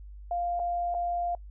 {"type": "tone with dropouts", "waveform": "sine", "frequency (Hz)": 698.5, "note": "F5", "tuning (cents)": 0, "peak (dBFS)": -27, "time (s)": [0.31, 1.35], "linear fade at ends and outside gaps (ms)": 2, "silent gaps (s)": [[0.594, 0.598], [0.942, 0.947]], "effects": ["noise-tail reverb RT60 0.1 s tail -24 dB re dry", "added 50 Hz sine -42 dBFS peak until 1.5 s"]}